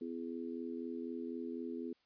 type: harmonic tone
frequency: 84 Hz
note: E2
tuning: 33 cents sharp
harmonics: 3 / 4 / 5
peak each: -42 / -44 / -46 dBFS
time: 0.01-1.93 s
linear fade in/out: 5 ms
effects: white hiss -75 dBFS RMS until 2.05 s + resampled to 11025 Hz